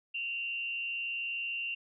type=tone with frequency modulation; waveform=sine; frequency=2761 Hz; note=F7; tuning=20 cents flat; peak=-33 dBFS; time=0.14-1.75 s; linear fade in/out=10 ms; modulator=191 Hz; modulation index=0.38; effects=none